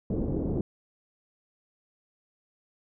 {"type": "low-pass noise", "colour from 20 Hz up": "white", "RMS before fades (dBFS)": -29, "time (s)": [0.1, 0.61], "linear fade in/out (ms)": 2, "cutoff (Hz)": 400, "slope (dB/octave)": 24, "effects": []}